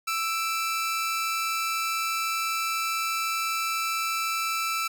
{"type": "tone pair together", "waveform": "sawtooth", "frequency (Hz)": [1324, 2349], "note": ["E6", "D7"], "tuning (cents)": [7, 0], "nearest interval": "minor seventh", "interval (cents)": 993, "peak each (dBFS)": [-23, -30], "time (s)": [0.07, 4.88], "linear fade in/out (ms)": 10, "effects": []}